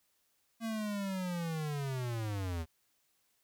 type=linear sweep; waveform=square; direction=down; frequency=229.4 to 78.4 Hz; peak=-35 dBFS; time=0.6-2.66 s; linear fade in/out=50 ms; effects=white hiss -75 dBFS RMS until 3.43 s